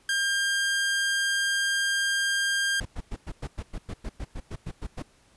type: tone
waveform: sawtooth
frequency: 1601 Hz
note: G6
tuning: 36 cents sharp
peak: -20 dBFS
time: 0.09-2.8 s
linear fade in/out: 2 ms
type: noise bursts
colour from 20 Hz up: brown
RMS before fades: -33 dBFS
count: 15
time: 2.8-5.025 s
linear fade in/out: 10 ms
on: 55 ms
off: 100 ms
effects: pink hiss -61 dBFS RMS until 5.36 s + resampled to 24000 Hz